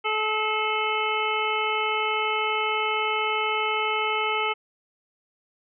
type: harmonic tone with a mistuned harmonic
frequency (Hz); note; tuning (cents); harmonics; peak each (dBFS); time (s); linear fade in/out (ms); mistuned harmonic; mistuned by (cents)
431.9; A4; -32; 1 / 2 / 3 / 5 / 6 / 7; -30 / -29 / -28 / -29 / -32 / -32; 0.04-4.54; 20; 6; +19
effects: none